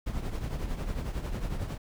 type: noise with tremolo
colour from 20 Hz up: brown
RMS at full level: -30 dBFS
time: 0.06-1.78 s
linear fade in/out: 10 ms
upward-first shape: triangle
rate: 11 Hz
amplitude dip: 65%
effects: none